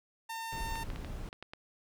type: tone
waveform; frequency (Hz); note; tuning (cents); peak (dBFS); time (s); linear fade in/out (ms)
sawtooth; 906; A#5; -50; -34; 0.29-0.84; 10
type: noise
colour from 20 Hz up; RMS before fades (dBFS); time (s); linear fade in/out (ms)
brown; -40; 0.52-1.29; 2
type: clicks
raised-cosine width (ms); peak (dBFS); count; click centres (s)
0.3; -28; 7; 0.756 / 0.902 / 0.96 / 1.047 / 1.329 / 1.426 / 1.535
effects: none